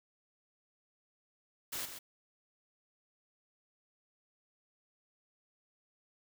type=noise with echo; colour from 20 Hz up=white; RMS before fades=-39 dBFS; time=1.72-1.86 s; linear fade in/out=10 ms; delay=130 ms; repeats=1; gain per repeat=-8 dB; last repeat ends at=1.99 s; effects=none